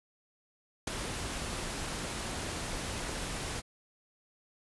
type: noise with ADSR envelope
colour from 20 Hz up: pink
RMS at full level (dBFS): -29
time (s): 0.87-3.62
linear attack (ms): 7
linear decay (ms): 6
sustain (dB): -8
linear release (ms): 33
effects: resampled to 24000 Hz